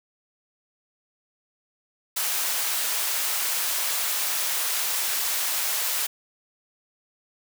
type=high-pass noise; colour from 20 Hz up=white; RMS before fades=-26 dBFS; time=2.16-6.07 s; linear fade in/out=10 ms; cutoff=680 Hz; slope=12 dB/octave; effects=none